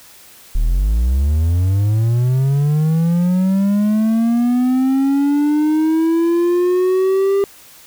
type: linear sweep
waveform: triangle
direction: up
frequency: 34.4 to 399.3 Hz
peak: -10 dBFS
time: 0.55-7.44 s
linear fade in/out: 0 ms
effects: white hiss -43 dBFS RMS until 7.86 s